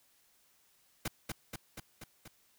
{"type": "noise with echo", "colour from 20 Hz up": "pink", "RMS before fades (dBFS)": -35, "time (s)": [1.05, 1.08], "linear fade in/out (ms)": 5, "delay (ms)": 240, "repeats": 5, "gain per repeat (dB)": -3, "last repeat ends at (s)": 2.28, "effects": ["white hiss -69 dBFS RMS until 2.58 s"]}